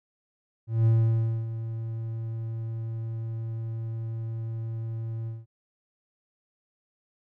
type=tone with ADSR envelope; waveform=triangle; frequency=113.2 Hz; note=A2; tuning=50 cents sharp; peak=-15 dBFS; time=0.67-5.46 s; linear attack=190 ms; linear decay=600 ms; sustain=-13 dB; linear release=190 ms; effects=none